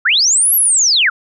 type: linear two-way sweep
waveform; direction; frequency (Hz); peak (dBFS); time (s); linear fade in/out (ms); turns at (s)
sine; up then down; 1247 to 11840 to 1247; -9; 0.05-1.1; 10; 0.55
effects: none